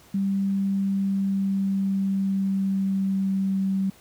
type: tone with pitch glide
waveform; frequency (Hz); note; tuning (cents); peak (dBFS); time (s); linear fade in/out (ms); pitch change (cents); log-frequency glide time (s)
sine; 196 to 192.97; G3 to G3; 0 to -27; -21; 0.14-3.9; 5; -27; 0.65-3.55
effects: pink hiss -53 dBFS RMS until 4 s + high-pass 60 Hz 12 dB/octave